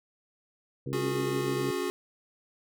harmonic tone, 67.6 Hz, C#2, 43 cents flat, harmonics 2 / 3 / 4 / 5 / 6 / 7, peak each -34 / -44 / -39 / -41 / -42 / -42 dBFS, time 0.86-1.71 s, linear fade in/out 5 ms
square chord, C# suspended fourth, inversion none, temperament equal with one note detuned, 277.2 / 362.6 / 415.3 Hz, C#4 / F#4 / G#4, 0 / -35 / 0 cents, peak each -37 / -32 / -35 dBFS, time 0.93-1.9 s, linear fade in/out 0 ms
effects none

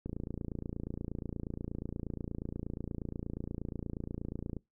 click train, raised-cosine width 3 ms, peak -25 dBFS, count 129, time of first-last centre 0.06-4.567 s, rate 28.4 Hz, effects noise-tail reverb RT60 0.2 s tail -24 dB re dry

